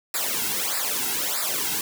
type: noise with flanger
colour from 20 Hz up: white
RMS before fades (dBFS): -26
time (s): 0.14-1.81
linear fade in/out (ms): 2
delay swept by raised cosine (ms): 0.32 to 1.72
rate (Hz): 1.6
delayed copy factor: -0.95
effects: none